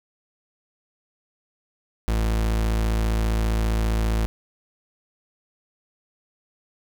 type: tone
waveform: 40% pulse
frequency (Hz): 55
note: A1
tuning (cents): 0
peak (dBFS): -19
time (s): 2.08-4.26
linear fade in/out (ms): 0
effects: none